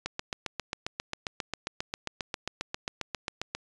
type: click train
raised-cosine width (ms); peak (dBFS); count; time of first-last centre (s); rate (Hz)
0.2; -14; 27; 0.06-3.55; 7.45
effects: resampled to 22050 Hz